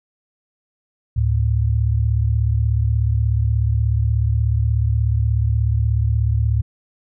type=tone pair together; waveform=sine; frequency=73.42 / 110 Hz; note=D2 / A2; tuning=0 / 0 cents; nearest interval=perfect fifth; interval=700 cents; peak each=-18 / -17 dBFS; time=1.16-6.62 s; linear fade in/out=10 ms; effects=none